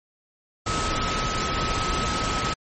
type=tone in noise; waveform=sine; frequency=1284 Hz; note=E6; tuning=46 cents flat; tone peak=-28 dBFS; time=0.66-2.54 s; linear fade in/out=10 ms; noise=pink; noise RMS=-26 dBFS; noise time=0.66-2.54 s; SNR=-5 dB; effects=MP3 32 kbps